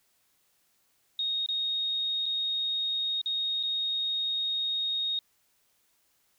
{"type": "tone with dropouts", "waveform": "sine", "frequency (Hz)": 3729, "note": "A#7", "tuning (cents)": 0, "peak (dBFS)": -27, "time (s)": [1.19, 5.19], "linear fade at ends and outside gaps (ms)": 2, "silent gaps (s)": [[1.462, 1.487], [2.258, 2.262], [3.215, 3.259], [3.629, 3.634]], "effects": ["white hiss -70 dBFS RMS until 6.38 s"]}